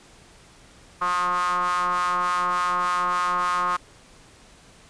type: ring-modulated tone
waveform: square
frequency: 89.1 Hz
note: F2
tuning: 35 cents sharp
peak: -19 dBFS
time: 1.01-3.77 s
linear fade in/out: 10 ms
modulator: 1160 Hz
effects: pink hiss -51 dBFS RMS until 4.89 s + resampled to 22050 Hz